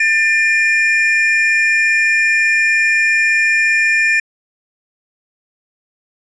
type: tone pair together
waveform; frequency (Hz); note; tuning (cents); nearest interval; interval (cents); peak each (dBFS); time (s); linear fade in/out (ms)
triangle; 1787.2 / 2405; A6 / D7; +27 / +41; perfect fourth; 514; -12; 0-4.2; 5
effects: resampled to 22050 Hz